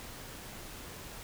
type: silence
effects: pink hiss -46 dBFS RMS until 1.23 s